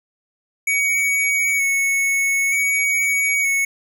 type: tone with vibrato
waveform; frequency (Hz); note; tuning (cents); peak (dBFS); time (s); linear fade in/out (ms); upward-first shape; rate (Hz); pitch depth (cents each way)
square; 2229; C#7; +9; -17; 0.67-3.65; 5; square; 0.54; 17
effects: none

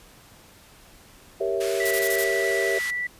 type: chord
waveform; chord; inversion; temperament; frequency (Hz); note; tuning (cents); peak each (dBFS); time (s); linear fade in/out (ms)
sine; G diminished seventh; none; equal; 392 / 466.2 / 554.4 / 659.3; G4 / Bb4 / Db5 / Fb5; 0 / 0 / 0 / 0; -26 / -29 / -30 / -29; 1.4-2.79; 10
type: band-pass noise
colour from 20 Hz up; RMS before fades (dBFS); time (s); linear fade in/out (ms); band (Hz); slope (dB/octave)
pink; -36; 1.6-2.91; 10; 1300 to 13000; 24
type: tone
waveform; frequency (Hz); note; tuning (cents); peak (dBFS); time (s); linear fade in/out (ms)
sine; 1964; B6; -10; -25; 1.8-3.07; 5
type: noise bursts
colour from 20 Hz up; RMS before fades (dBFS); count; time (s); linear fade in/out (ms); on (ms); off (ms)
blue; -27; 5; 1.85-2.243; 5; 61; 22
effects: pink hiss -51 dBFS RMS until 3.19 s + resampled to 32000 Hz

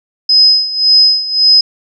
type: tone with tremolo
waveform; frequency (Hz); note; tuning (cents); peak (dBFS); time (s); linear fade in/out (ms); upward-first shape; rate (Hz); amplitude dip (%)
sine; 5060; D#8; +28; -3; 0.29-1.61; 5; sine; 1.8; 80
effects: none

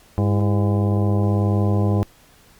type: harmonic tone with a mistuned harmonic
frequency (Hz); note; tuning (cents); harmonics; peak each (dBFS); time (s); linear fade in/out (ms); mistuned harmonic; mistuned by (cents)
101.6; G#2; -38; 1 / 2 / 3 / 4 / 5 / 6 / 7 / 8 / 10; -17 / -23 / -27 / -29 / -31 / -33 / -34 / -35 / -37; 0.18-2.03; 0; 3; +100
effects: pink hiss -52 dBFS RMS until 2.59 s + Opus 48 kbps

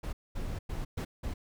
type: noise bursts at uneven times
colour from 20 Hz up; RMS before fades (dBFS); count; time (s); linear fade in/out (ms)
brown; -35; 5; 0.03-0.13 / 0.35-0.59 / 0.69-0.85 / 0.97-1.05 / 1.23-1.34; 10
effects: none

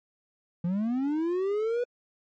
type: linear sweep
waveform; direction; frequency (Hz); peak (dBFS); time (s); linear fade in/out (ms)
triangle; up; 166.9 to 493.9; -23; 0.64-1.84; 5
effects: MP3 32 kbps

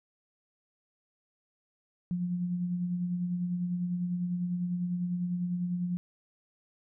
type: tone with tremolo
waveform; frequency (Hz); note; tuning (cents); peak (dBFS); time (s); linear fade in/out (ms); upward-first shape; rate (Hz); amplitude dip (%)
sine; 177.3; F3; +26; -27; 2.11-5.97; 0; sine; 10; 40
effects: none

